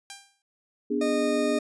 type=tone with exponential decay; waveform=5% pulse; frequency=795 Hz; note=G5; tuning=24 cents sharp; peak=-25 dBFS; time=0.1-0.42 s; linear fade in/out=1 ms; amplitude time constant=69 ms
type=chord; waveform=sine; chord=G# diminished; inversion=first; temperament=equal with one note detuned; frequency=246.9 / 293.7 / 411.7 Hz; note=B3 / D4 / G#4; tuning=0 / 0 / -15 cents; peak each=-28 dBFS; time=0.9-1.59 s; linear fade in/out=10 ms
type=tone; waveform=40% pulse; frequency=615 Hz; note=D#5; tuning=20 cents flat; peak=-26 dBFS; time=1.01-1.59 s; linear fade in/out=5 ms
effects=resampled to 24000 Hz